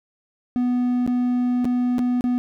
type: tone with dropouts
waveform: triangle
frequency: 246.9 Hz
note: B3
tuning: in tune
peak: -16 dBFS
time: 0.56-2.38 s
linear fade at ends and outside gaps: 0 ms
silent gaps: 1.064-1.076 / 1.645-1.653 / 1.983-1.991 / 2.209-2.241 s
effects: none